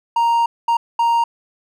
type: tone bursts at uneven times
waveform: triangle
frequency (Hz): 932.3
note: A#5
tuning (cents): 0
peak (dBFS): -11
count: 3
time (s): 0.16-0.46 / 0.68-0.77 / 0.99-1.24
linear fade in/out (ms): 5
effects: none